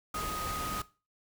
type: tone in noise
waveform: sine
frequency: 1248 Hz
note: D#6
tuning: 5 cents sharp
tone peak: -35 dBFS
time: 0.14-0.82 s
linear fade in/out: 5 ms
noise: pink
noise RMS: -38 dBFS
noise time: 0.14-0.82 s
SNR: 0 dB
effects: noise-tail reverb RT60 0.3 s tail -18 dB re dry